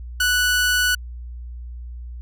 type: tone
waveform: sawtooth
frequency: 1480 Hz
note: F#6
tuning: in tune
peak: -13 dBFS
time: 0.2-0.95 s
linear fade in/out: 5 ms
effects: added 60 Hz sine -31 dBFS peak until 2.21 s